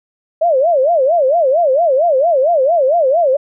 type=tone with vibrato; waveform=sine; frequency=600 Hz; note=D5; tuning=37 cents sharp; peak=-9 dBFS; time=0.41-3.37 s; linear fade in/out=10 ms; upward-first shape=sine; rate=4.4 Hz; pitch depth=270 cents each way; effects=none